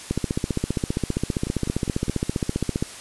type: two click trains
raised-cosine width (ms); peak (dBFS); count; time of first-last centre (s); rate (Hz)
3; -15 / -9; 4 / 42; 1.47-2.082 / 0.11-2.825; 4.9 / 15.1
effects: white hiss -39 dBFS RMS until 3 s + resampled to 24000 Hz